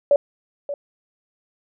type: tone with echo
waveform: sine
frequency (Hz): 571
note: D5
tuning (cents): -49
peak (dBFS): -11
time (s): 0.11-0.16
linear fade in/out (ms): 2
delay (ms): 580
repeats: 1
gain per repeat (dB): -13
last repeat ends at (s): 0.74
effects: none